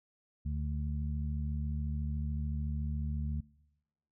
harmonic tone, 73.9 Hz, D2, 11 cents sharp, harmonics 1 / 2 / 3, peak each -33 / -39 / -43 dBFS, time 0.45-3.41 s, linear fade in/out 10 ms, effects noise-tail reverb RT60 1.0 s tail -24 dB re dry

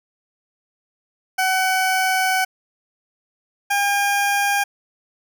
20% pulse tone pair in turn, 753 / 806.3 Hz, F#5 / G5, +30 / +49 cents, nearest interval minor second, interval 119 cents, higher second, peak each -12 dBFS, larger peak neither, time 1.38-2.45 / 3.7-4.64 s, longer first, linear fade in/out 10 ms, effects none

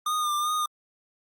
square tone with vibrato, 1212 Hz, D#6, 46 cents flat, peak -25 dBFS, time 0.06-0.66 s, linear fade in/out 5 ms, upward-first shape sine, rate 2.6 Hz, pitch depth 36 cents each way, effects Opus 48 kbps

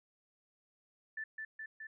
sine tone with echo, 1760 Hz, A6, in tune, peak -38 dBFS, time 1.17-1.24 s, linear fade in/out 5 ms, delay 210 ms, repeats 3, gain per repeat -2 dB, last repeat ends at 1.87 s, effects none

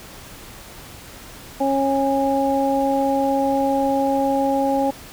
harmonic tone, 273.6 Hz, C#4, 23 cents flat, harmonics 1 / 2 / 3, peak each -21 / -21 / -21 dBFS, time 1.6-4.91 s, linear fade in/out 10 ms, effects pink hiss -40 dBFS RMS until 5.12 s

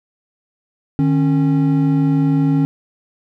triangle tone pair together, 153.5 / 273.5 Hz, D#3 / C#4, -23 / -23 cents, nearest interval minor seventh, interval 1000 cents, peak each -13 dBFS, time 0.99-2.65 s, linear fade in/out 0 ms, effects none

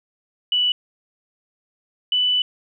sine tone pair in turn, 2960 / 2984 Hz, F#7 / F#7, 0 / +14 cents, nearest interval unison, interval 14 cents, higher second, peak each -16 dBFS, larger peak neither, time 0.52-0.72 / 2.12-2.42 s, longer second, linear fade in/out 2 ms, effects none

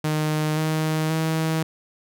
sawtooth tone with pitch steps, 153.9 / 156.86 / 159.88 Hz, D#3 / D#3 / D#3, -19 / +14 / +47 cents, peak -17 dBFS, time 0.04-1.63 s, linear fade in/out 5 ms, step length 530 ms, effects none

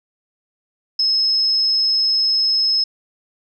sine tone, 5180 Hz, E8, 31 cents flat, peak -14 dBFS, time 0.99-2.84 s, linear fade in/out 5 ms, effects none

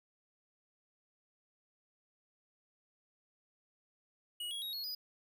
square tone with pitch steps, 2905 / 3318 / 3789 / 4328 / 4942 Hz, F#7 / G#7 / A#7 / C#8 / D#8, -32 / -2 / +27 / -42 / -13 cents, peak -39 dBFS, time 4.4-4.95 s, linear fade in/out 5 ms, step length 110 ms, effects none

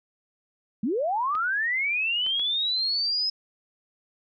sine linear sweep, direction up, 190 to 5140 Hz, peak -23 dBFS, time 0.83-3.3 s, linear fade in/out 5 ms
clicks, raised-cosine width 0.3 ms, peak -25 dBFS, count 3, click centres 1.352 / 2.265 / 2.396 s
effects none

